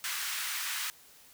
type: high-pass noise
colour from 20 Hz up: pink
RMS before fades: -35 dBFS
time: 0.04-0.9 s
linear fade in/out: 0 ms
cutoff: 1300 Hz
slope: 24 dB/octave
effects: white hiss -57 dBFS RMS until 1.33 s

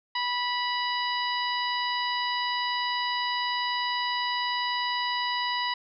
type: harmonic tone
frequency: 981 Hz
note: B5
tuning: 12 cents flat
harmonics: 1 / 2 / 3 / 4 / 5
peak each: -29 / -32 / -34 / -35 / -36 dBFS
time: 0.15-5.74 s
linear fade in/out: 5 ms
effects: none

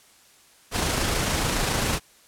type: noise with amplitude modulation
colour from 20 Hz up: pink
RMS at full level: -23 dBFS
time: 0.71-2 s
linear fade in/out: 50 ms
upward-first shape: sine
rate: 27.1 Hz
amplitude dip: 30%
effects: white hiss -55 dBFS RMS until 2.27 s + low-pass 11000 Hz 12 dB/octave

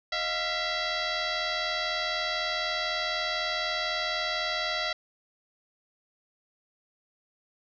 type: tone with frequency modulation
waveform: sine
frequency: 1290 Hz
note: E6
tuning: 38 cents flat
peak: -27 dBFS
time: 0.12-4.93 s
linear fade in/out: 5 ms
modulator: 666 Hz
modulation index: 5.3
effects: none

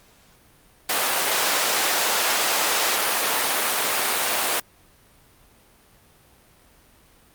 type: high-pass noise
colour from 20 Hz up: pink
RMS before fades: -22 dBFS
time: 0.89-4.6 s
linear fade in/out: 5 ms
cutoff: 620 Hz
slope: 12 dB/octave
effects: pink hiss -55 dBFS RMS until 7.34 s + Opus 48 kbps

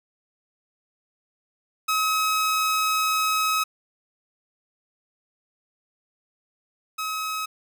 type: tone pair in turn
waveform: sawtooth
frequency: 1277 / 1277 Hz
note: D#6 / D#6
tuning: +45 / +45 cents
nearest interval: unison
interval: 0 cents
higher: neither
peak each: -17 / -23 dBFS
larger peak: first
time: 1.88-3.64 / 6.98-7.46 s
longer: first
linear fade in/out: 10 ms
effects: none

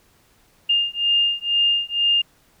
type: beating tone pair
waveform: sine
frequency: 2814 / 2816.1 Hz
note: F7 / F7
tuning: +12 / +14 cents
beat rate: 2.1 Hz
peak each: -20 dBFS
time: 0.69-2.22 s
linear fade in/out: 10 ms
effects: pink hiss -58 dBFS RMS until 2.6 s

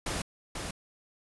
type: noise with echo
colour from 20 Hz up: pink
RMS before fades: -33 dBFS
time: 0.06-0.22 s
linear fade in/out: 5 ms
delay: 490 ms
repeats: 1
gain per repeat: -4 dB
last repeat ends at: 0.71 s
effects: resampled to 24000 Hz

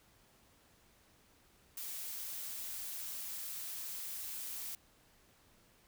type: noise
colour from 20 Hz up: blue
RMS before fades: -43 dBFS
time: 1.77-4.75 s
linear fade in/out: 2 ms
effects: pink hiss -67 dBFS RMS until 5.87 s

